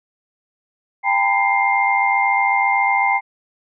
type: tone cluster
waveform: sine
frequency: 795 / 909 / 997 / 2106 Hz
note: G5 / A#5 / B5 / C7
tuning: +24 / -44 / +16 / +11 cents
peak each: -18 / -22 / -23 / -18 dBFS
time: 1.03-3.21 s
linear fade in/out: 50 ms
effects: none